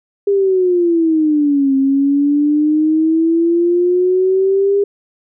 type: exponential two-way sweep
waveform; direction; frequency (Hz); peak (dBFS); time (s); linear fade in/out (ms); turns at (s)
sine; down then up; 405 to 268.1 to 405; -10; 0.27-4.84; 5; 1.75
effects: none